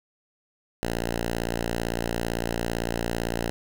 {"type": "tone", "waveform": "5% pulse", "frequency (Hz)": 57.8, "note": "A#1", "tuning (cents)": -14, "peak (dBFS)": -15, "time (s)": [0.83, 3.5], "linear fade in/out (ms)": 0, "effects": []}